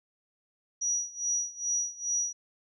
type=tone with tremolo; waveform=sine; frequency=5810 Hz; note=F#8; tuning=32 cents flat; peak=-25 dBFS; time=0.81-2.33 s; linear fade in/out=10 ms; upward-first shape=sine; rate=2.4 Hz; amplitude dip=90%; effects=none